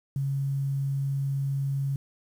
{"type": "tone with quantisation", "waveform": "sine", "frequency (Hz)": 137.9, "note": "C#3", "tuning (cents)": -9, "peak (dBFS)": -25, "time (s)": [0.16, 1.96], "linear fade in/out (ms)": 2, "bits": 9, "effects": []}